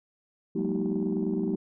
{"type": "tone cluster", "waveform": "sine", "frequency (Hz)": [182.6, 201.8, 231.1, 315, 386.1], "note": ["F#3", "G#3", "A#3", "D#4", "G4"], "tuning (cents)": [-23, -49, -15, 21, -26], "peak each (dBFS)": -31, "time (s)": [0.55, 1.56], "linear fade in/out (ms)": 10, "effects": ["tanh soft clip ceiling -19 dBFS"]}